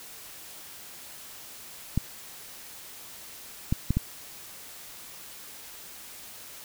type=clicks; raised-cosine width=5 ms; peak=-11 dBFS; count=4; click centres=1.976 / 3.725 / 3.906 / 3.97 s; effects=white hiss -45 dBFS RMS until 6.64 s